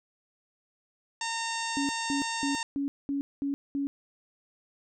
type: harmonic tone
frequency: 914 Hz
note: A#5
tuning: 34 cents flat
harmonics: 1 / 2 / 3 / 4 / 5 / 6 / 7 / 8 / 9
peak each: -34 / -37 / -39 / -40 / -41 / -42 / -42 / -43 / -44 dBFS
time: 1.21-2.63 s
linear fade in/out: 2 ms
type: tone bursts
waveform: sine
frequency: 280 Hz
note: C#4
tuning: 18 cents sharp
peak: -27 dBFS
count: 7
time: 1.77-3.87 s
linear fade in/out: 0 ms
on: 120 ms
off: 210 ms
effects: none